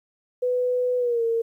sine tone with pitch glide, 497.5 to 458.9 Hz, B4 to A#4, +13 to -27 cents, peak -20 dBFS, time 0.42-1.42 s, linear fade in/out 10 ms, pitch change -140 cents, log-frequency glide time 0.98-1.23 s, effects 10-bit

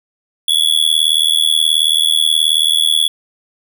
square tone with amplitude modulation, 3398 Hz, G#7, 39 cents sharp, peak -7 dBFS, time 0.48-3.08 s, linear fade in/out 5 ms, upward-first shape sine, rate 78.6 Hz, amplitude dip 100%, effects none

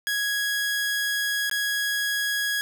sawtooth tone with dropouts, 1661.2 Hz, G#6, in tune, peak -20 dBFS, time 0.07-2.61 s, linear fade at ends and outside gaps 0 ms, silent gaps 1.497-1.513 s, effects none

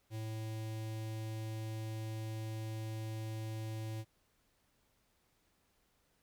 square tone with notch filter, 110 Hz, A2, in tune, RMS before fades -41 dBFS, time 0.1-4.05 s, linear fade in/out 50 ms, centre 1300 Hz, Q 1.4, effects pink hiss -75 dBFS RMS until 6.22 s

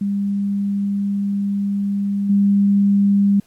sine tone with level steps, 200.3 Hz, G3, 38 cents sharp, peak -17 / -11 dBFS, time 0.01-3.4 s, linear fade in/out 5 ms, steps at 2.29 s, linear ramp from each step 10 ms, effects pink hiss -56 dBFS RMS until 3.46 s + MP3 64 kbps

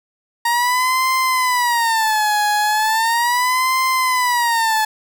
30% pulse tone with vibrato, 932.3 Hz, A#5, in tune, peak -12 dBFS, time 0.45-4.85 s, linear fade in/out 5 ms, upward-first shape sine, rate 0.37 Hz, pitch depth 190 cents each way, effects none

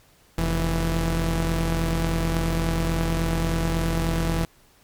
sawtooth tone pair together, 43.53 / 164.81 Hz, F1 / E3, -5 / 0 cents, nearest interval octave + major seventh, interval 2305 cents, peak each -20 dBFS, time 0.38-4.45 s, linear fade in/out 0 ms, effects pink hiss -57 dBFS RMS until 4.83 s + MP3 96 kbps

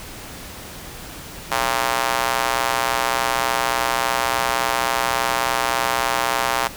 square tone with high-pass filter, 61.74 Hz, B1, in tune, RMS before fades -21 dBFS, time 1.51-6.68 s, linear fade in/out 10 ms, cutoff 870 Hz, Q 1.5, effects pink hiss -36 dBFS RMS until 6.76 s

